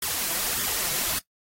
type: noise with flanger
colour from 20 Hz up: white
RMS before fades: -27 dBFS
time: 0.02-1.19 s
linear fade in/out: 5 ms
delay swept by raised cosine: 0.58 to 6.08 ms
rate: 1.7 Hz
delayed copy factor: +0.75
effects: noise-tail reverb RT60 0.1 s tail -18 dB re dry + AAC 48 kbps